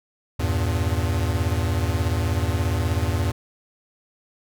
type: chord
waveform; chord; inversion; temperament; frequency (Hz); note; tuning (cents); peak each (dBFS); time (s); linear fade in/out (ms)
square; E diminished; none; equal with one note detuned; 81.37 / 98 / 116.54; E2 / G2 / Bb2; -22 / 0 / 0; -24 / -26 / -28; 0.39-3.32; 10
effects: none